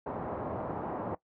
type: low-pass noise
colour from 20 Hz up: white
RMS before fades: -36 dBFS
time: 0.06-1.15 s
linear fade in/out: 5 ms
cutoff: 930 Hz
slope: 24 dB/octave
effects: noise-tail reverb RT60 0.1 s tail -18 dB re dry + high-pass 80 Hz 12 dB/octave